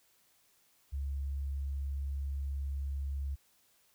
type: tone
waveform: sine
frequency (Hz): 69.3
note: C#2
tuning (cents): 0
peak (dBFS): -33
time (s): 0.92-3.36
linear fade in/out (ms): 20
effects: white hiss -69 dBFS RMS until 3.94 s

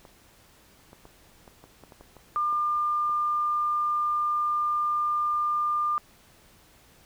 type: clicks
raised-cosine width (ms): 1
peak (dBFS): -33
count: 12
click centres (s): 0.052 / 0.931 / 1.054 / 1.478 / 1.64 / 1.837 / 1.922 / 2.01 / 2.167 / 2.362 / 2.527 / 3.095
type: tone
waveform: sine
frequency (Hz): 1200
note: D6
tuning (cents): +37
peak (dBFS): -23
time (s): 2.36-5.98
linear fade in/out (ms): 0
effects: pink hiss -57 dBFS RMS until 7.05 s

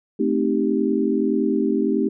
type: chord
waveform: sine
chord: A half-diminished seventh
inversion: none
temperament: equal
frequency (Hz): 220 / 261.6 / 311.1 / 392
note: A3 / C4 / Eb4 / G4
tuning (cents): 0 / 0 / 0 / 0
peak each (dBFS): -23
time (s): 0.19-2.09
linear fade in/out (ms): 10
effects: none

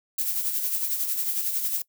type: noise with tremolo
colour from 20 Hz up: violet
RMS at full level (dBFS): -25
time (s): 0.18-1.82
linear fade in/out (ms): 5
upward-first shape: sine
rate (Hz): 11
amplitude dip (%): 50
effects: noise-tail reverb RT60 0.1 s tail -21 dB re dry

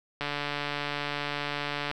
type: click train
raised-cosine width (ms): 0.3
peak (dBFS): -15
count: 248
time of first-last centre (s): 0.21-1.913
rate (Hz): 145
effects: none

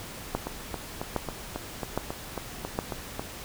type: two click trains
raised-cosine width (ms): 1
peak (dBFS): -17 / -12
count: 11 / 4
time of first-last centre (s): 0.47-3.195 / 0.35-2.789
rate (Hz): 3.67 / 1.23
effects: pink hiss -41 dBFS RMS until 3.44 s

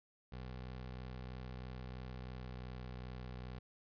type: tone with pitch glide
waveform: 20% pulse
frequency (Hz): 63.1 to 62.48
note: B1 to B1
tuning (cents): +38 to +21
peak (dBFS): -40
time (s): 0.32-3.59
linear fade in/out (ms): 5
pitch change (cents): -17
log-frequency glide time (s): 2.24-2.65
effects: resampled to 11025 Hz

